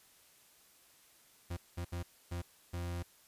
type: tone bursts at uneven times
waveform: 40% pulse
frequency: 87.1 Hz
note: F2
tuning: 4 cents flat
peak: -36 dBFS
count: 5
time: 1.5-1.57 / 1.77-1.85 / 1.92-2.03 / 2.31-2.42 / 2.73-3.03 s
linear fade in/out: 10 ms
effects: white hiss -64 dBFS RMS until 3.27 s + resampled to 32000 Hz